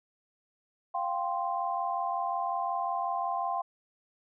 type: chord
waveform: sine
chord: F suspended second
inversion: none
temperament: equal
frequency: 698.5 / 784 / 1046.5 Hz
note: F5 / G5 / C6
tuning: 0 / 0 / 0 cents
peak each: -33 dBFS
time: 0.94-3.62 s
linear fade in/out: 10 ms
effects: none